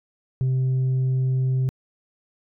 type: tone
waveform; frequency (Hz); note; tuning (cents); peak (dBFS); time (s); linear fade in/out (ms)
sine; 130; C3; -11; -16; 0.41-1.69; 0
effects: tanh soft clip ceiling -18 dBFS